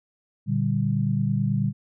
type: chord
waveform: sine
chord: G minor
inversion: first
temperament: just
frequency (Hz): 117.6 / 147 / 196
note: Bb2 / D3 / G3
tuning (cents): +16 / +2 / 0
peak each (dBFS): -25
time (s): 0.46-1.73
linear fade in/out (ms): 50
effects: none